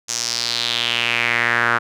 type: tone with band-pass filter sweep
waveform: sawtooth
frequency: 118.3 Hz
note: A#2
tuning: 26 cents sharp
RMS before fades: -20 dBFS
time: 0.08-1.79 s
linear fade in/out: 20 ms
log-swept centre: 6400 to 1400 Hz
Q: 3.8
effects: none